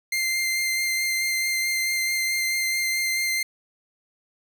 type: tone with vibrato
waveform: sawtooth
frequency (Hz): 2093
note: C7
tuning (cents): 0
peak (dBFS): -19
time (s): 0.12-3.43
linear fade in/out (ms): 5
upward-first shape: sine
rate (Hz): 4.6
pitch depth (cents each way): 11
effects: none